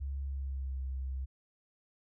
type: tone with pitch glide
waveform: sine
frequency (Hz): 68.8 to 65.88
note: C#2 to C2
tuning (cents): -12 to +12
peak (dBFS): -34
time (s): 0-1.26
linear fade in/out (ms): 20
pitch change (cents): -76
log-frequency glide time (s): 0.23-0.8
effects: none